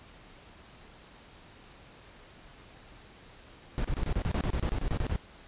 brown noise bursts, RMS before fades -29 dBFS, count 15, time 3.78-5.161 s, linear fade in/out 0 ms, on 65 ms, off 29 ms, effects pink hiss -53 dBFS RMS until 5.47 s + resampled to 8000 Hz

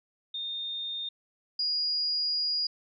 sine tone pair in turn, 3650 / 4872 Hz, A#7 / D#8, -37 / -37 cents, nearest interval perfect fourth, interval 500 cents, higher second, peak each -32 / -26 dBFS, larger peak second, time 0.34-1.09 / 1.59-2.67 s, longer second, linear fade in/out 5 ms, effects none

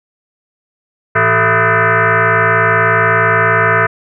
sine tone with frequency modulation, 110.1 Hz, A2, 2 cents sharp, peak -8 dBFS, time 1.15-3.87 s, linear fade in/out 10 ms, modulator 277 Hz, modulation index 6.5, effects none

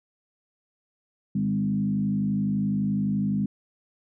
sine tone with frequency modulation, 200 Hz, G3, 35 cents sharp, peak -22 dBFS, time 1.35-3.46 s, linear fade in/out 5 ms, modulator 51.8 Hz, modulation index 0.94, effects none

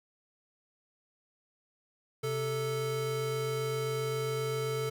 square tone pair together, 130.81 / 440 Hz, C3 / A4, 0 / 0 cents, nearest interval octave + major sixth, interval 2100 cents, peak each -36 / -33 dBFS, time 2.23-4.9 s, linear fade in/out 10 ms, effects none

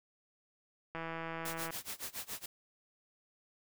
click train, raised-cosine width 0.5 ms, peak -26 dBFS, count 125, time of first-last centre 0.95-1.706 s, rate 164 Hz
white noise with tremolo, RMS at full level -40 dBFS, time 1.45-2.46 s, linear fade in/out 5 ms, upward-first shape sine, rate 7.1 Hz, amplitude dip 95%
effects none

